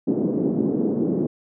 white band-pass noise, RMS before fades -22 dBFS, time 0.07-1.27 s, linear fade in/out 10 ms, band 180 to 360 Hz, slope 24 dB/octave, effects none

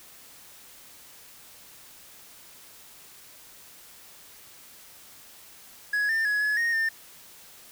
triangle tone with pitch steps, 1675 / 1796 / 1681 / 1699 / 1858 / 1800 Hz, G#6 / A6 / G#6 / G#6 / A#6 / A6, +14 / +35 / +20 / +39 / -6 / +39 cents, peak -21 dBFS, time 5.93-6.89 s, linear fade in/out 5 ms, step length 160 ms, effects white hiss -50 dBFS RMS until 7.71 s

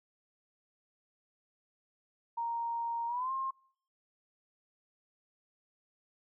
sine tone with pitch glide, 932 to 1064.4 Hz, A#5 to C6, -1 to +29 cents, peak -32 dBFS, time 2.37-3.51 s, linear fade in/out 10 ms, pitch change +230 cents, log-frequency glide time 3.07-3.32 s, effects noise-tail reverb RT60 0.6 s tail -26 dB re dry

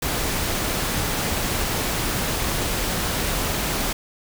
pink noise, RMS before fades -24 dBFS, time 0.02-3.93 s, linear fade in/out 5 ms, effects none

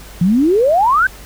sine exponential sweep, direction up, 164.81 to 1591 Hz, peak -9 dBFS, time 0.21-1.07 s, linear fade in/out 5 ms, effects added 50 Hz sine -37 dBFS peak until 1.25 s + pink hiss -38 dBFS RMS until 1.25 s

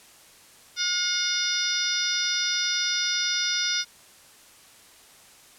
harmonic tone, 718 Hz, F5, 48 cents sharp, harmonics 2 / 3 / 4 / 5 / 6 / 7 / 8, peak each -31 / -33 / -37 / -29 / -37 / -28 / -30 dBFS, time 0.76-3.85 s, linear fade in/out 50 ms, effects white hiss -52 dBFS RMS until 5.58 s + low-pass 11000 Hz 12 dB/octave

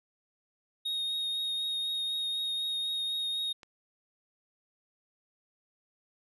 triangle tone with vibrato, 3729 Hz, A#7, in tune, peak -29 dBFS, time 0.85-3.53 s, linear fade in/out 10 ms, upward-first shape triangle, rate 4 Hz, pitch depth 16 cents each way
click, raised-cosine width 0.2 ms, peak -31 dBFS, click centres 3.632 s
effects none

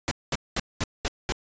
pink noise bursts, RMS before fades -26 dBFS, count 6, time 0.08-1.322 s, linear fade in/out 0 ms, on 32 ms, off 210 ms, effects resampled to 16000 Hz

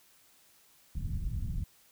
pink low-pass noise, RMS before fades -34 dBFS, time 0.95-1.64 s, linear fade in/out 5 ms, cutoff 160 Hz, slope 24 dB/octave, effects white hiss -63 dBFS RMS until 1.91 s

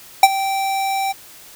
square tone with ADSR envelope, 779 Hz, G5, 11 cents flat, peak -3 dBFS, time 0.23-1.13 s, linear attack 3 ms, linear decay 40 ms, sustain -16 dB, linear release 21 ms, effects white hiss -42 dBFS RMS until 1.55 s

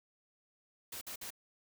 white noise bursts, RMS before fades -44 dBFS, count 3, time 0.92-1.305 s, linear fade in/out 5 ms, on 93 ms, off 53 ms, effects none

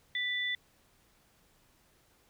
sine tone pair together, 1975.5 / 3493 Hz, B6 / A7, 0 / -13 cents, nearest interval minor seventh, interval 987 cents, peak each -32 / -35 dBFS, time 0.15-0.55 s, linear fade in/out 2 ms, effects pink hiss -67 dBFS RMS until 2.29 s

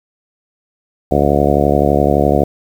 harmonic tone, 71.8 Hz, D2, 39 cents flat, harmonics 1 / 2 / 3 / 4 / 5 / 6 / 7 / 8 / 9 / 10, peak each -19 / -19 / -19 / -19 / -19 / -19 / -19 / -19 / -19 / -19 dBFS, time 1.11-2.44 s, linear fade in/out 5 ms, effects 7-bit

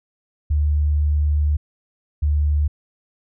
sine tone pair in turn, 74.3 / 74.04 Hz, D2 / D2, +21 / +15 cents, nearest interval unison, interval 6 cents, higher first, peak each -15 dBFS, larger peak neither, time 0.5-1.57 / 2.22-2.68 s, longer first, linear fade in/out 10 ms, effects none

